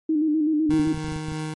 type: tone with vibrato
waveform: sine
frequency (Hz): 307.9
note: D#4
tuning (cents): -18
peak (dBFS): -18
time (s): 0.09-0.93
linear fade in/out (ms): 5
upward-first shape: square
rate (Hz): 7.9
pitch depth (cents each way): 49
type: clicks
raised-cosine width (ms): 5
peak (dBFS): -22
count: 12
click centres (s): 0.695 / 0.739 / 0.796 / 0.874 / 0.945 / 0.976 / 1.045 / 1.084 / 1.122 / 1.162 / 1.285 / 1.32
type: tone with tremolo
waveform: 25% pulse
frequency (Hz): 155.56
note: D#3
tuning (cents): 0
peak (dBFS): -23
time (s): 0.7-1.54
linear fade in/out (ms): 5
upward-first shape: sine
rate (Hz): 3.2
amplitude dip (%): 25
effects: MP3 48 kbps